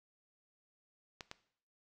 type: clicks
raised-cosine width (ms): 0.2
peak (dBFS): -26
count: 2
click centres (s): 1.208 / 1.314
effects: noise-tail reverb RT60 0.6 s tail -17 dB re dry